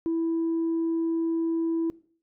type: tone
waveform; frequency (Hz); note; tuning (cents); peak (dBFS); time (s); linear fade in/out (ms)
sine; 329.6; E4; 0; -22; 0.06-1.9; 0
effects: noise-tail reverb RT60 0.5 s tail -22 dB re dry + tanh soft clip ceiling -21 dBFS